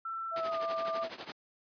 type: tone with pitch glide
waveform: sine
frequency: 1338 to 1192 Hz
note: E6 to D6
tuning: +25 to +25 cents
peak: -35 dBFS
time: 0.05-1.04 s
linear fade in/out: 5 ms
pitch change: -200 cents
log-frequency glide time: 0.38-0.61 s
type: tone with vibrato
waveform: sine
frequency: 659.3 Hz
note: E5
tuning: in tune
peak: -33 dBFS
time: 0.31-1.1 s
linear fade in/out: 50 ms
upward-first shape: square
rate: 6.1 Hz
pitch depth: 9 cents each way
type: noise with tremolo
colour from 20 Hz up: pink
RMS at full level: -38 dBFS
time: 0.36-1.32 s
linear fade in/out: 2 ms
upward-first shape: triangle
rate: 12 Hz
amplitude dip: 90%
effects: high-pass 300 Hz 12 dB/octave + resampled to 11025 Hz